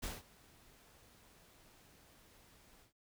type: noise with ADSR envelope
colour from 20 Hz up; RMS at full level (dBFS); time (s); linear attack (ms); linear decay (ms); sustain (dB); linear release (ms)
pink; -41; 0.02-2.93; 19; 180; -23; 120
effects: none